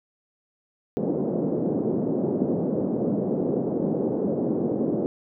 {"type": "band-pass noise", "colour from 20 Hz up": "pink", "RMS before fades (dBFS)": -25, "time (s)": [0.97, 5.06], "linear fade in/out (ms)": 0, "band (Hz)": [180, 510], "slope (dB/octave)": 24, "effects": []}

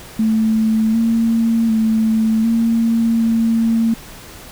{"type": "tone with pitch steps", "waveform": "sine", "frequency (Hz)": [220.3, 228.2, 221.2, 228.9, 227.3], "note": ["A3", "A#3", "A3", "A#3", "A#3"], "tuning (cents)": [2, -37, 9, -31, -43], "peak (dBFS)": -12, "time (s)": [0.19, 3.94], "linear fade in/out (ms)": 5, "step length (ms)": 750, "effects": ["pink hiss -37 dBFS RMS until 4.51 s"]}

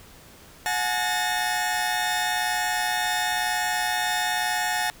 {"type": "tone cluster", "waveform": "sawtooth", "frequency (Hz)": [729, 850, 1823], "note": ["F#5", "G#5", "A#6"], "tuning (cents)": [-26, 40, -39], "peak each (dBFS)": -24, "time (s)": [0.66, 4.9], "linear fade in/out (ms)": 0, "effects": ["pink hiss -49 dBFS RMS until 5 s"]}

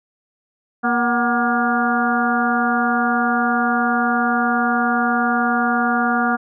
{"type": "harmonic tone with a mistuned harmonic", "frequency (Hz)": 236.9, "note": "A#3", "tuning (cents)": 28, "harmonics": [1, 2, 3, 4, 5, 6, 7], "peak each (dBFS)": [-20, -29, -21, -32, -24, -21, -30], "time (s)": [0.83, 6.37], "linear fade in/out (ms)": 20, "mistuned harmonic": 3, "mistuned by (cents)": 70, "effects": []}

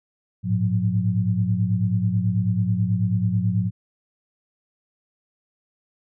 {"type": "tone cluster", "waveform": "sine", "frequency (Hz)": [104.1, 113.3, 180], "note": ["G#2", "A#2", "F#3"], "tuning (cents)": [5, -49, -47], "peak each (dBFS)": -23, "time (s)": [0.43, 3.71], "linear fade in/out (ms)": 50, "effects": []}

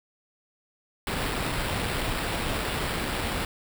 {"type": "noise with sample-and-hold", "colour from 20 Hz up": "pink", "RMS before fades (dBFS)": -29, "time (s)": [1.07, 3.45], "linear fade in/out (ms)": 2, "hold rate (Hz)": 6300, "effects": []}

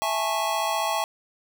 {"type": "chord", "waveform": "square", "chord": "A major seventh", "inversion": "second", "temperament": "just", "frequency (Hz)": [660, 825, 880, 1100], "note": ["E5", "G#5", "A5", "C#6"], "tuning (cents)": [2, -12, 0, -14], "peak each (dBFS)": -30, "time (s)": [0.02, 1.04], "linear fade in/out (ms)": 0, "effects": []}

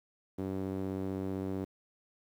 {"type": "tone with band-pass filter", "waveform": "sawtooth", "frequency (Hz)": 95.7, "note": "G2", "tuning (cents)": -41, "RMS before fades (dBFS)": -36, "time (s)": [0.38, 1.65], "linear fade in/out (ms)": 10, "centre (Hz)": 320, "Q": 1.5, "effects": ["10-bit"]}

